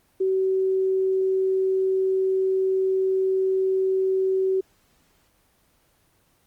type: tone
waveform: sine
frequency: 379.8 Hz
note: F#4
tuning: 45 cents sharp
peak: -19 dBFS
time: 0.2-4.61 s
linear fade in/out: 10 ms
effects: pink hiss -63 dBFS RMS until 6.46 s + Opus 24 kbps